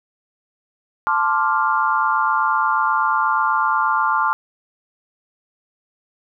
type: chord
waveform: sine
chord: D minor seventh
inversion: second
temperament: equal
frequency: 880 / 1046.5 / 1174.7 / 1396.9 Hz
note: A5 / C6 / D6 / F6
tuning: 0 / 0 / 0 / 0 cents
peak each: -21 dBFS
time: 1.07-4.33 s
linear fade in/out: 0 ms
effects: none